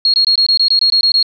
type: tone bursts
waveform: sine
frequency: 4290 Hz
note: C8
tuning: 42 cents sharp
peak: -8 dBFS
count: 11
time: 0.05-1.228 s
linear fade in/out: 2 ms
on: 88 ms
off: 21 ms
effects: none